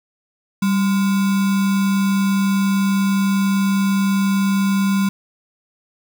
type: tone with sample-and-hold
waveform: sine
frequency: 195.6 Hz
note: G3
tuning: 4 cents flat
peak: -14 dBFS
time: 0.62-5.09 s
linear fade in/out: 5 ms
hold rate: 1225 Hz
effects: none